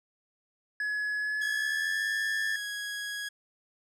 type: tone with pitch glide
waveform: triangle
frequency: 1693 to 1761.8 Hz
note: G#6 to A6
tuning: +33 to +2 cents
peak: -27 dBFS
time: 0.8-2.56 s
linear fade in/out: 2 ms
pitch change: +69 cents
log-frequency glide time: 1.19-2.03 s
type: tone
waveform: sawtooth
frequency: 1661.2 Hz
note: G#6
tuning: in tune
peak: -30 dBFS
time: 1.41-3.29 s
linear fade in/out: 10 ms
effects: low-pass 11000 Hz 12 dB/octave